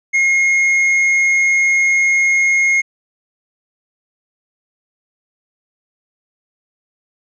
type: tone with tanh clipping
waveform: triangle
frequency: 2149 Hz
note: C7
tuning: 46 cents sharp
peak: -12 dBFS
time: 0.13-2.82 s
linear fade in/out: 20 ms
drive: 10 dB
effects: resampled to 16000 Hz